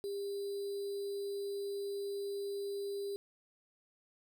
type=tone with sample-and-hold; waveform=sine; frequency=400 Hz; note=G4; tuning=35 cents sharp; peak=-36 dBFS; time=0.04-3.16 s; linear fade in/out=0 ms; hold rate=4410 Hz; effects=none